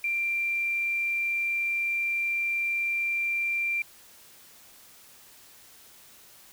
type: tone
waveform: sine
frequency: 2367 Hz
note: D7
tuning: 13 cents sharp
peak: -25 dBFS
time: 0.04-3.82 s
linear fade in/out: 2 ms
effects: white hiss -53 dBFS RMS until 6.52 s